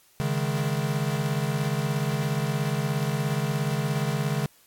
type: chord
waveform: square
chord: C# suspended second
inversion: none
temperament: equal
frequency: 138.59 / 155.56 / 207.7 Hz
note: C#3 / D#3 / G#3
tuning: 0 / 0 / 0 cents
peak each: -28 / -29 / -33 dBFS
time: 0.2-4.46 s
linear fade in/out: 0 ms
effects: white hiss -59 dBFS RMS until 4.66 s + AAC 64 kbps